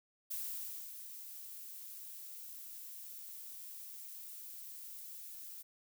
violet noise with ADSR envelope, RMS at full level -40 dBFS, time 0.3-5.63 s, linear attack 13 ms, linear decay 610 ms, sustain -9 dB, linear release 19 ms, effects none

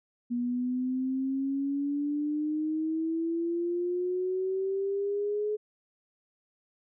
sine exponential sweep, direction up, 240 to 425.2 Hz, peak -27 dBFS, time 0.3-5.57 s, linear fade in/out 20 ms, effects none

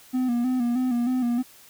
triangle tone with vibrato, 246.7 Hz, B3, 2 cents flat, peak -19 dBFS, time 0.13-1.43 s, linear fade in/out 20 ms, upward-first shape square, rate 3.2 Hz, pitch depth 56 cents each way, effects white hiss -51 dBFS RMS until 1.69 s

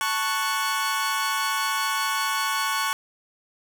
sawtooth chord, F# minor, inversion first, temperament equal, 880 / 1108.7 / 1480 Hz, A5 / C#6 / F#6, 0 / 0 / 0 cents, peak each -26 / -22 / -25 dBFS, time 0.01-2.93 s, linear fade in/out 0 ms, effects none

